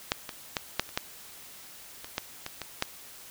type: clicks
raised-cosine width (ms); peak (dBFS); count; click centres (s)
0.2; -7 / -18 / -10 / -6 / -26 / -9 / -22 / -11 / -17 / -17 / -8; 11; 0.119 / 0.292 / 0.568 / 0.796 / 0.891 / 0.975 / 2.045 / 2.181 / 2.464 / 2.617 / 2.824
effects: white hiss -48 dBFS RMS until 3.3 s